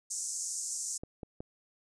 pink band-pass noise, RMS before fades -37 dBFS, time 0.1-0.98 s, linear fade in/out 10 ms, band 6000 to 8800 Hz, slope 48 dB/octave
clicks, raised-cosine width 2 ms, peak -27 dBFS, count 3, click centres 1.035 / 1.232 / 1.405 s
effects none

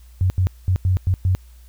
sine tone bursts at uneven times, 92.5 Hz, F#2, in tune, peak -14 dBFS, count 6, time 0.21-0.3 / 0.38-0.47 / 0.68-0.76 / 0.85-0.97 / 1.07-1.14 / 1.25-1.35 s, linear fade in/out 0 ms, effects added 60 Hz sine -42 dBFS peak until 1.68 s + white hiss -57 dBFS RMS until 1.68 s

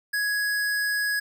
square tone, 1669 Hz, G#6, 8 cents sharp, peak -24 dBFS, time 0.13-1.2 s, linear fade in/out 10 ms, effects none

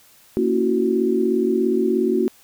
sine chord, F# dominant seventh, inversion first, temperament just, 231.2 / 277.5 / 333 / 370 Hz, A#3 / C#4 / E4 / F#4, -14 / +2 / +18 / 0 cents, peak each -22 / -25 / -24 / -19 dBFS, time 0.37-2.28 s, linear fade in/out 0 ms, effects white hiss -52 dBFS RMS until 2.43 s

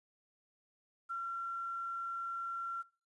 sine tone with quantisation, 1365 Hz, F6, 40 cents flat, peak -36 dBFS, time 1.09-2.83 s, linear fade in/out 20 ms, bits 11, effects noise-tail reverb RT60 0.4 s tail -23 dB re dry + resampled to 24000 Hz

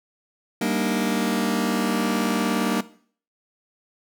sawtooth chord, Eb major seventh, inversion first, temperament just, 194.45 / 233.3 / 291.7 / 311.1 Hz, G3 / Bb3 / D4 / Eb4, -14 / +2 / -12 / 0 cents, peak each -23 / -20 / -24 / -26 dBFS, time 0.61-2.81 s, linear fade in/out 5 ms, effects noise-tail reverb RT60 0.5 s tail -17 dB re dry

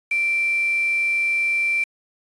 sine tone with quantisation, 2349 Hz, D7, in tune, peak -18 dBFS, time 0.11-1.84 s, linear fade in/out 5 ms, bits 6, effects resampled to 22050 Hz

